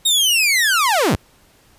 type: linear sweep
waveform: sawtooth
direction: down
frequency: 3774 to 46.25 Hz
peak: -10 dBFS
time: 0.05-1.16 s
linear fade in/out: 10 ms
effects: pink hiss -53 dBFS RMS until 1.78 s + resampled to 32000 Hz